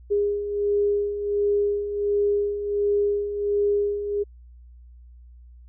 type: beating tone pair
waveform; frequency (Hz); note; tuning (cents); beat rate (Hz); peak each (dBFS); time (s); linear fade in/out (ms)
sine; 407.7 / 409.1; G#4 / G#4; -32 / -26; 1.4; -28 / -21; 0.1-4.24; 20
effects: added 60 Hz sine -44 dBFS peak until 5.68 s